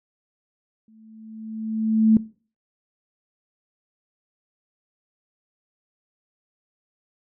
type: tone with exponential growth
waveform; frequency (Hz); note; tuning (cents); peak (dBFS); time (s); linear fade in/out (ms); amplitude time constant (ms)
sine; 220; A3; 0; -11; 0.88-2.17; 2; 280
effects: noise-tail reverb RT60 0.4 s tail -20 dB re dry